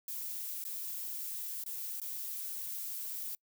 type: noise with dropouts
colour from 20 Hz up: violet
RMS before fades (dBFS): -40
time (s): 0.08-3.35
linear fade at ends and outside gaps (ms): 1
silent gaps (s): 0.64-0.651 / 1.638-1.662 / 2-2.016
effects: noise-tail reverb RT60 0.1 s tail -26 dB re dry